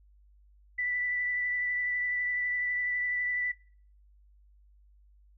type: tone with vibrato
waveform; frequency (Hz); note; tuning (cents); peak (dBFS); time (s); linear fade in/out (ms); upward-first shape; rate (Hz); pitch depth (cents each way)
sine; 1975.5; B6; 0; -28; 0.78-3.52; 10; triangle; 12; 16
effects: noise-tail reverb RT60 0.5 s tail -22 dB re dry + added 50 Hz sine -57 dBFS peak until 5.37 s